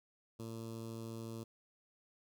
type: tone with notch filter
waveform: 15% pulse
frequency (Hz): 113.6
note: A#2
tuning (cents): -44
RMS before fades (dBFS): -45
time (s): 0.39-1.44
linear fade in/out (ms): 10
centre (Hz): 1900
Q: 0.62
effects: none